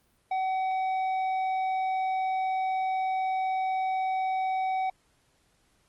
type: tone with tanh clipping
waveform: triangle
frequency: 756 Hz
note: F#5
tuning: 37 cents sharp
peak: -27 dBFS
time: 0.31-4.9 s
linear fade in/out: 5 ms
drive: 11 dB
effects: pink hiss -68 dBFS RMS until 5.88 s + Opus 32 kbps